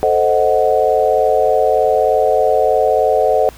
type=chord; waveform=sine; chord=A diminished seventh; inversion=none; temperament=equal; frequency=440 / 523.3 / 622.3 / 740 Hz; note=A4 / C5 / Eb5 / Gb5; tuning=0 / 0 / 0 / 0 cents; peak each=-16 dBFS; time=0.03-3.49 s; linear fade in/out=0 ms; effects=added 60 Hz sine -38 dBFS peak until 3.57 s + pink hiss -41 dBFS RMS until 3.57 s